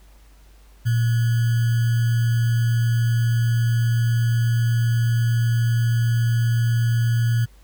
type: tone with sample-and-hold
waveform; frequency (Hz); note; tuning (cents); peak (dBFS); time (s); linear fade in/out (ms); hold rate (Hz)
sine; 116.54; A#2; 0; -16; 0.85-7.46; 20; 1575
effects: added 50 Hz sine -47 dBFS peak until 7.63 s + pink hiss -57 dBFS RMS until 7.63 s